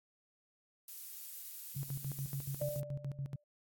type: noise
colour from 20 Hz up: violet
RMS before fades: -46 dBFS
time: 0.88-2.8 s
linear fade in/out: 2 ms
type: tone with tremolo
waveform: sine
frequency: 137.9 Hz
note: C#3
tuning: 9 cents flat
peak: -36 dBFS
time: 1.76-3.36 s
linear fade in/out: 5 ms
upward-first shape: square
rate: 7 Hz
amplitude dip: 80%
type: tone with exponential decay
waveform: sine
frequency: 590 Hz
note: D5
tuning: 8 cents sharp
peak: -33 dBFS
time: 2.61-3.44 s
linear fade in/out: 5 ms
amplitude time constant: 180 ms
effects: AAC 64 kbps